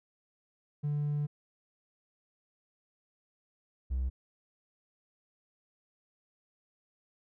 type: tone pair in turn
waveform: triangle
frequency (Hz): 146.83 / 64.17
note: D3 / C2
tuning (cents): 0 / -33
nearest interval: octave + major second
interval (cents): 1433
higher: first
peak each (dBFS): -26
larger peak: neither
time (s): 0.83-1.27 / 3.9-4.1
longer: first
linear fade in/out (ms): 20
effects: tanh soft clip ceiling -24 dBFS